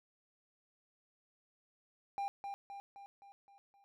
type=tone with echo; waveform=triangle; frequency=798 Hz; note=G5; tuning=31 cents sharp; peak=-33 dBFS; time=2.18-2.28 s; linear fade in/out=0 ms; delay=260 ms; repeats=6; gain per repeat=-5 dB; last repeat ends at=3.84 s; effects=none